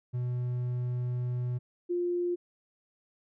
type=tone pair in turn; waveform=triangle / sine; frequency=123.47 / 351.6 Hz; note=B2 / F4; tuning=0 / +12 cents; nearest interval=octave + tritone; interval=1812 cents; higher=second; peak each=-27 dBFS; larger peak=neither; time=0.13-1.59 / 1.89-2.36 s; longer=first; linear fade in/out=20 ms; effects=none